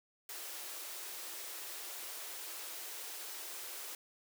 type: high-pass noise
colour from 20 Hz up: white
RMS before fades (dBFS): -45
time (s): 0.29-3.95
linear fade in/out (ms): 2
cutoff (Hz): 310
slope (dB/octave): 96
effects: none